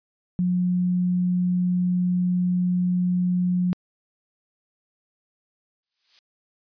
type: tone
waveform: sine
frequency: 179.7 Hz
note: F3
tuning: 50 cents sharp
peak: -19 dBFS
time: 0.39-3.73 s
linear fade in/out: 0 ms
type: noise with exponential growth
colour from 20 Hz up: violet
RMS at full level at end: -37 dBFS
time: 5.83-6.19 s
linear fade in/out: 1 ms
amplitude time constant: 77 ms
effects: resampled to 11025 Hz